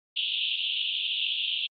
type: band-pass noise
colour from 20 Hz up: white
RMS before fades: -29 dBFS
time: 0.16-1.67 s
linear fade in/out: 10 ms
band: 2700 to 3600 Hz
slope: 96 dB/octave
effects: Opus 24 kbps